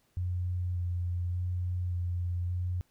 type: tone with vibrato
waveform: sine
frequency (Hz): 88.9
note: F2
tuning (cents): +31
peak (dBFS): -29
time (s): 0.17-2.81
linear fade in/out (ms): 0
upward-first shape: square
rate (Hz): 0.86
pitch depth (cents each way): 14
effects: pink hiss -71 dBFS RMS until 2.9 s